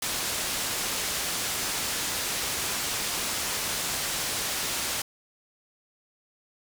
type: low-pass noise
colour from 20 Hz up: white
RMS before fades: -30 dBFS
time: 0.02-5.02 s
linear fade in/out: 5 ms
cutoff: 9400 Hz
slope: 12 dB/octave
effects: none